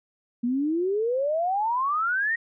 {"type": "exponential sweep", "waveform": "sine", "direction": "up", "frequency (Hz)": [233.1, 1902], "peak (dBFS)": -22, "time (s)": [0.43, 2.36], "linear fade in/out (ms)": 10, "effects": []}